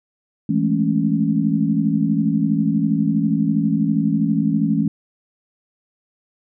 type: chord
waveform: sine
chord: A major seventh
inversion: second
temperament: equal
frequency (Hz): 164.81 / 207.7 / 220 / 277.2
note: E3 / G#3 / A3 / C#4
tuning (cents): 0 / 0 / 0 / 0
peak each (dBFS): -21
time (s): 0.49-4.88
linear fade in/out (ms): 5
effects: none